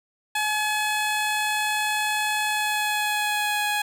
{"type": "tone with pitch glide", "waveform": "15% pulse", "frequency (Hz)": [850, 834.4], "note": ["G#5", "G#5"], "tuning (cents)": [40, 8], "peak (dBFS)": -16, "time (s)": [0.35, 3.82], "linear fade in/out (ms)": 5, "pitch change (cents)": -32, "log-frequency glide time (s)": [2.48, 3.68], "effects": []}